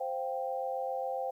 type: chord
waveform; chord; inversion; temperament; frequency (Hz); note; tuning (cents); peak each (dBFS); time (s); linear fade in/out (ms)
sine; C suspended fourth; none; just; 523.3 / 697.7 / 784.9; C5 / F5 / G5; 0 / -2 / +2; -35 / -39 / -36; 0-1.31; 10
effects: 11-bit